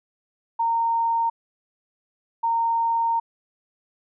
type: tone bursts at uneven times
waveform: sine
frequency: 921 Hz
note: A#5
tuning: 21 cents flat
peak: -19 dBFS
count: 2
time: 0.59-1.3 / 2.43-3.2 s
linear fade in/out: 10 ms
effects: none